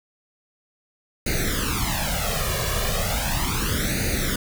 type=noise with flanger; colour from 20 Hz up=pink; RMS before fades=-24 dBFS; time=1.26-4.36 s; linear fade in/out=5 ms; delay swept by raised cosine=0.46 to 1.76 ms; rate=0.36 Hz; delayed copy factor=+1; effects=none